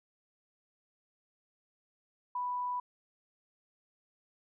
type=tone; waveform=sine; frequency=987.8 Hz; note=B5; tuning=in tune; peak=-32 dBFS; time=2.35-2.8 s; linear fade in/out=5 ms; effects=none